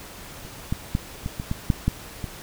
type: clicks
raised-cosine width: 5 ms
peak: -26 / -11 / -9 / -15 / -16 / -12 / -6 / -7 / -17 dBFS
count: 9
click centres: 0.45 / 0.725 / 0.951 / 1.261 / 1.399 / 1.514 / 1.702 / 1.88 / 2.242 s
effects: pink hiss -41 dBFS RMS until 2.42 s